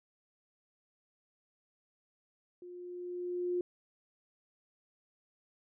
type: tone with level ramp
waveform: sine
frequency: 355.8 Hz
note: F4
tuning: 32 cents sharp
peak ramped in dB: -46 to -29 dBFS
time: 2.62-3.61 s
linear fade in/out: 2 ms
effects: none